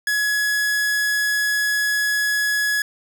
45% pulse tone, 1685 Hz, G#6, 25 cents sharp, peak -18 dBFS, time 0.07-2.82 s, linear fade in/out 2 ms, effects none

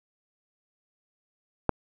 click, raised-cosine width 1 ms, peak -7 dBFS, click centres 1.693 s, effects none

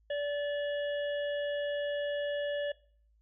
harmonic tone with a mistuned harmonic, 579 Hz, D5, 25 cents flat, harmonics 1 / 3 / 5 / 6, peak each -31 / -41 / -46 / -49 dBFS, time 0.1-2.72 s, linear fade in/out 5 ms, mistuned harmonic 6, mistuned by -52 cents, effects noise-tail reverb RT60 0.5 s tail -20 dB re dry + added 54 Hz sine -64 dBFS peak until 3.21 s

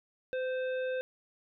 harmonic tone with a mistuned harmonic, 520 Hz, C5, 11 cents flat, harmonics 1 / 3 / 5 / 7, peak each -31 / -41 / -48 / -53 dBFS, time 0.33-1.01 s, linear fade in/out 0 ms, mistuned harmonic 1, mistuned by -24 cents, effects none

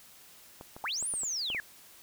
clicks, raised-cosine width 1 ms, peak -30 dBFS, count 7, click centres 0.611 / 0.765 / 1.026 / 1.138 / 1.234 / 1.502 / 1.548 s
sine linear two-way sweep, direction up then down, 717 to 9956 to 1618 Hz, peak -31 dBFS, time 0.84-1.6 s, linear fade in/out 0 ms, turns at 1.08 s
effects white hiss -55 dBFS RMS until 2.02 s

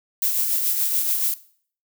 violet noise with tremolo, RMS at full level -20 dBFS, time 0.22-1.34 s, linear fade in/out 2 ms, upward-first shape triangle, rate 7 Hz, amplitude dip 45%, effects noise-tail reverb RT60 0.5 s tail -17 dB re dry

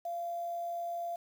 sine tone with quantisation, 688 Hz, F5, 26 cents flat, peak -34 dBFS, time 0.05-1.16 s, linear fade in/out 5 ms, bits 9, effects none

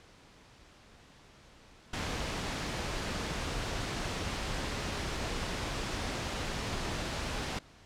pink noise, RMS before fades -35 dBFS, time 1.93-7.59 s, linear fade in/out 5 ms, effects pink hiss -57 dBFS RMS until 7.85 s + low-pass 6000 Hz 12 dB/octave

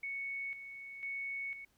sine tone with tremolo, 2217 Hz, C#7, in tune, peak -37 dBFS, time 0.03-1.65 s, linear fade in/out 5 ms, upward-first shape square, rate 1 Hz, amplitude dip 60%, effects pink hiss -73 dBFS RMS until 1.77 s

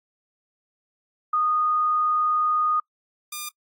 sine / 5% pulse tone pair in turn, 1234 / 1205.8 Hz, D#6 / D6, -15 / +45 cents, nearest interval unison, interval 40 cents, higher first, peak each -19 dBFS, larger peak neither, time 1.33-2.8 / 3.32-3.49 s, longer first, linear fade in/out 5 ms, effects noise-tail reverb RT60 0.1 s tail -26 dB re dry + AAC 64 kbps

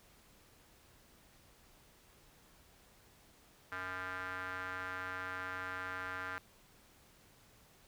square tone with band-pass filter, 92.5 Hz, F#2, in tune, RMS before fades -42 dBFS, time 3.72-6.38 s, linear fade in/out 0 ms, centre 1500 Hz, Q 4, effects pink hiss -64 dBFS RMS until 7.87 s

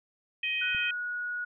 harmonic tone, 628 Hz, D#5, 16 cents sharp, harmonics 3 / 4 / 5, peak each -38 / -29 / -35 dBFS, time 0.43-0.91 s, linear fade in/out 5 ms
sine tone with pitch glide, 1480 to 1456.3 Hz, F#6 to F#6, 0 to -28 cents, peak -31 dBFS, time 0.61-1.45 s, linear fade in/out 10 ms, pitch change -28 cents, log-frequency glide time 0.72-0.78 s
click, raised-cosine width 5 ms, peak -33 dBFS, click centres 0.748 s
effects none

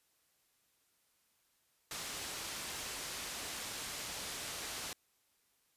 white low-pass noise, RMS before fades -43 dBFS, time 1.91-4.93 s, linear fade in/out 2 ms, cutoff 8000 Hz, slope 12 dB/octave, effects white hiss -75 dBFS RMS until 5.76 s + resampled to 32000 Hz

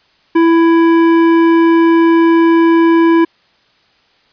sine tone with hard clipping, 331.8 Hz, E4, 11 cents sharp, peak -8 dBFS, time 0.35-3.25 s, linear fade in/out 10 ms, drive 12 dB, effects white hiss -53 dBFS RMS until 4.32 s + resampled to 11025 Hz

